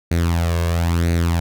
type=tone with flanger; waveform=sawtooth; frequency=84.7 Hz; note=E2; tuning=48 cents sharp; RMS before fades=-18 dBFS; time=0.11-1.4 s; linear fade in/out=5 ms; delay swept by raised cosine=0.47 to 1.87 ms; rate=1 Hz; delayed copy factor=+0.65; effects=none